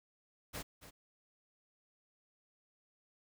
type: noise with echo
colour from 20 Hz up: pink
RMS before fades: -43 dBFS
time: 0.53-0.63 s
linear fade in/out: 20 ms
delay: 280 ms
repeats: 1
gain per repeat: -12 dB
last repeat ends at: 0.91 s
effects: none